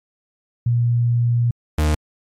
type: tone pair in turn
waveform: sine / 40% pulse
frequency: 119.2 / 76.36 Hz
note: A#2 / D#2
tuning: +39 / -32 cents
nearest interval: minor sixth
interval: 771 cents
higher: first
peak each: -14 dBFS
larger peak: neither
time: 0.66-1.51 / 1.78-1.95 s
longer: first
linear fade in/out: 5 ms
effects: MP3 64 kbps